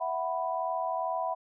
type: chord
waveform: sine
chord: E suspended second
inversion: none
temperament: just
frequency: 659.3 / 741.7 / 988.9 Hz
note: E5 / F#5 / B5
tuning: 0 / +4 / +2 cents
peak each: -33 dBFS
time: 0-1.35 s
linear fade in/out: 20 ms
effects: none